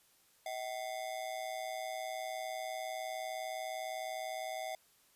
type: ring-modulated tone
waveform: square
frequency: 698.5 Hz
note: F5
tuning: in tune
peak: -36 dBFS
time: 0.46-4.75 s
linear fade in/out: 0 ms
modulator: 59.9 Hz
effects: white hiss -68 dBFS RMS until 5.15 s + resampled to 32000 Hz